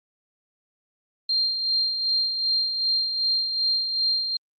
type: tone with tremolo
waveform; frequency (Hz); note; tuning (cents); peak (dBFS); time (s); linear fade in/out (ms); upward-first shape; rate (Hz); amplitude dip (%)
sine; 4186; C8; 0; -19; 1.29-4.37; 5; sine; 2.6; 50
effects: Opus 48 kbps